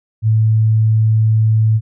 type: tone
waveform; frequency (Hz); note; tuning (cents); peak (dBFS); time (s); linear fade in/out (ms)
sine; 110; A2; 0; -9; 0.22-1.81; 50
effects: none

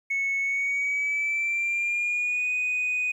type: tone with pitch glide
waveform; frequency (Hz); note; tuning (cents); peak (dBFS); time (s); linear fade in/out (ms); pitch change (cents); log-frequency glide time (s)
sine; 2204 to 2488; C#7 to D#7; -11 to -1; -22; 0.1-3.12; 10; +210; 0.4-2.52
effects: tanh soft clip ceiling -21 dBFS + 10-bit

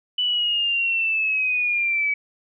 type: linear sweep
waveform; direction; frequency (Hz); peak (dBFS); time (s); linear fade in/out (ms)
sine; down; 2983 to 2274; -19; 0.18-2.14; 5
effects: none

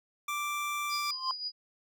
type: tone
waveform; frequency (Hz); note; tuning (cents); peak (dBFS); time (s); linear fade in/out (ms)
25% pulse; 1174.7; D6; 0; -28; 0.28-1.11; 5
type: tone with tremolo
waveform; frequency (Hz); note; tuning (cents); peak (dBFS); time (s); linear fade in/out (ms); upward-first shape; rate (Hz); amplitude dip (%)
sine; 4911; D#8; -23; -31; 0.89-1.52; 50; triangle; 5.6; 70
type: tone with exponential growth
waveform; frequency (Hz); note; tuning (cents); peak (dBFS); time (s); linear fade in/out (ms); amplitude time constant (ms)
triangle; 1046.5; C6; 0; -25; 1.02-1.31; 1; 62
effects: none

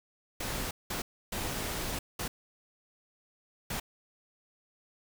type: noise bursts at uneven times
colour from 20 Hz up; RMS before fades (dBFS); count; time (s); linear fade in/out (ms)
pink; -35; 5; 0.4-0.71 / 0.9-1.02 / 1.32-1.99 / 2.19-2.28 / 3.7-3.8; 5
effects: none

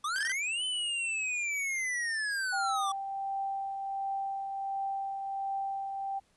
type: linear two-way sweep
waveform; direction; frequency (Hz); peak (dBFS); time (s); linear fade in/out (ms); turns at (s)
square; up then down; 1142 to 3051 to 1142; -31; 0.04-2.92; 5; 0.64
type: tone bursts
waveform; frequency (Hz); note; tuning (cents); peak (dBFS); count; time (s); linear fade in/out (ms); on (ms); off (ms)
sawtooth; 1568; G6; 0; -29; 4; 0.16-0.319; 0; 24; 21
type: tone with tremolo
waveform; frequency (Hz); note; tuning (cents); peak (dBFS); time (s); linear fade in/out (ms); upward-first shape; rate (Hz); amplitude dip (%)
sine; 784; G5; 0; -30; 2.52-6.2; 20; triangle; 1.4; 40
effects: pink hiss -69 dBFS RMS until 6.36 s + resampled to 24000 Hz

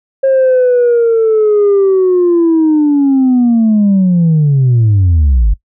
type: linear sweep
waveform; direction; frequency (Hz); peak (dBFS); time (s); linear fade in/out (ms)
sine; down; 540 to 46.64; -4; 0.23-5.54; 10
effects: noise-tail reverb RT60 0.1 s tail -20 dB re dry + tanh soft clip ceiling -4 dBFS

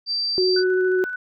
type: tone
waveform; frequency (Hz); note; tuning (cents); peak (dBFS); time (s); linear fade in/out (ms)
sine; 4677; D8; -8; -21; 0.06-0.64; 50
type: tone with vibrato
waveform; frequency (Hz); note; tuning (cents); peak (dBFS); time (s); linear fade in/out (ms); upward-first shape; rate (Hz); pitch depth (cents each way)
sine; 370; F#4; 0; -17; 0.38-1.04; 0; sine; 13; 11
type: tone with tremolo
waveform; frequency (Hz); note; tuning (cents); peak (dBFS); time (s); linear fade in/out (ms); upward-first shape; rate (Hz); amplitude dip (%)
sine; 1489; F#6; +11; -25; 0.56-1.16; 5; square; 14; 25
effects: none

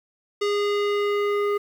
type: tone with low-pass filter sweep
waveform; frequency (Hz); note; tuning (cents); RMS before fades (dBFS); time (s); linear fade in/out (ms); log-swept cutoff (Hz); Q
square; 410; G#4; -22; -23; 0.41-1.58; 10; 5200 to 1600; 1.1
effects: 8-bit

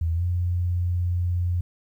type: tone with pitch glide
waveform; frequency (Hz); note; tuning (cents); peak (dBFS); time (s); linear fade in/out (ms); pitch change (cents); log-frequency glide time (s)
sine; 82.4 to 88.31; E2 to F2; 0 to +20; -21; 0.01-1.61; 5; +120; 0.14-0.23
effects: 10-bit

